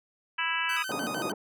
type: harmonic tone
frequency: 329.6 Hz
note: E4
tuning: in tune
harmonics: 3 / 4 / 5 / 6 / 7 / 8 / 9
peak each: -34 / -36 / -32 / -38 / -36 / -33 / -35 dBFS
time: 0.38-0.83 s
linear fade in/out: 10 ms
type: tone with vibrato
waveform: sawtooth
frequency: 1379 Hz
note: F6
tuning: 22 cents flat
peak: -30 dBFS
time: 0.69-1.32 s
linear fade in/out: 5 ms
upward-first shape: square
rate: 6.6 Hz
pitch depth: 180 cents each way
type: band-pass noise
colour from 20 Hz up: pink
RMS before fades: -34 dBFS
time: 0.89-1.34 s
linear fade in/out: 5 ms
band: 190 to 1000 Hz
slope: 24 dB/octave
effects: none